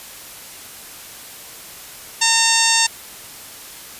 harmonic tone, 910 Hz, A#5, 42 cents flat, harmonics 1 / 2 / 3 / 4 / 5 / 6 / 7 / 8 / 9, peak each -22 / -22 / -22 / -22 / -22 / -22 / -22 / -22 / -22 dBFS, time 2.21-2.87 s, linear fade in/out 10 ms, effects white hiss -37 dBFS RMS until 3.99 s + resampled to 32000 Hz

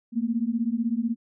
sine beating tone pair, 223.6 / 239.6 Hz, A3 / A#3, +28 / +48 cents, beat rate 16 Hz, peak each -26 dBFS, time 0.12-1.16 s, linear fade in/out 50 ms, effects none

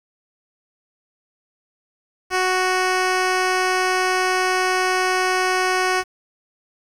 10% pulse tone, 370 Hz, F#4, in tune, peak -9 dBFS, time 2.3-6.04 s, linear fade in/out 50 ms, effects low-pass 8000 Hz 12 dB/octave + 7-bit

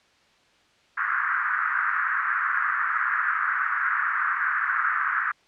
white band-pass noise, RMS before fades -25 dBFS, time 0.97-5.32 s, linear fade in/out 10 ms, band 1200 to 1700 Hz, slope 48 dB/octave, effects white hiss -60 dBFS RMS until 5.47 s + low-pass 4000 Hz 12 dB/octave

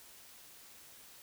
silence, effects white hiss -56 dBFS RMS until 1.22 s

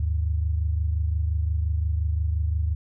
sine tone pair together, 76 / 101.73 Hz, D#2 / G#2, -40 / -35 cents, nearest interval perfect fourth, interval 505 cents, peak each -22 / -29 dBFS, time 0-2.75 s, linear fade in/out 5 ms, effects none

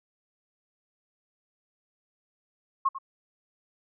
sine tone with echo, 1081 Hz, C#6, 44 cents flat, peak -20 dBFS, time 2.85-2.89 s, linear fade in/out 10 ms, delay 96 ms, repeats 1, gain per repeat -13 dB, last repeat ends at 2.986 s, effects none

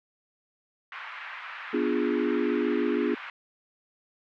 pink band-pass noise, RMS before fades -40 dBFS, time 0.92-3.3 s, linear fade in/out 2 ms, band 1100 to 2500 Hz, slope 24 dB/octave
sine chord, B diminished seventh, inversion none, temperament equal, 246.9 / 293.7 / 349.2 / 415.3 Hz, B3 / D4 / F4 / Ab4, 0 / 0 / 0 / 0 cents, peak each -29 dBFS, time 1.73-3.15 s, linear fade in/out 10 ms
effects none

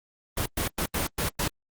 pink noise bursts at uneven times, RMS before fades -27 dBFS, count 6, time 0.37-0.46 / 0.57-0.68 / 0.78-0.86 / 0.94-1.07 / 1.18-1.29 / 1.39-1.48 s, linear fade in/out 5 ms, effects Opus 24 kbps

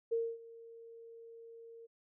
sine tone with ADSR envelope, 459.6 Hz, A#4, 25 cents flat, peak -29 dBFS, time 0.11-1.87 s, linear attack 17 ms, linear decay 250 ms, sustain -21 dB, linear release 20 ms, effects none

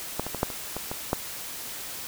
clicks, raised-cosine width 1 ms, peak -12 / -18 / -17 / -8 / -22 / -17 / -17 / -9 dBFS, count 8, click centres 0.196 / 0.266 / 0.347 / 0.431 / 0.502 / 0.766 / 0.915 / 1.131 s, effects white hiss -37 dBFS RMS until 2.07 s

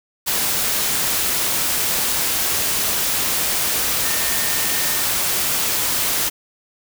sine tone in noise, 1820 Hz, A#6, 42 cents flat, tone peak -31 dBFS, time 4.03-5.03 s, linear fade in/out 20 ms, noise white, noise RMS -20 dBFS, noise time 0.26-6.3 s, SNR -14 dB, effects none

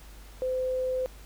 sine tone, 513 Hz, C5, 34 cents flat, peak -26 dBFS, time 0.42-1.06 s, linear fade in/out 0 ms, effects added 50 Hz sine -46 dBFS peak until 1.25 s + pink hiss -53 dBFS RMS until 1.25 s

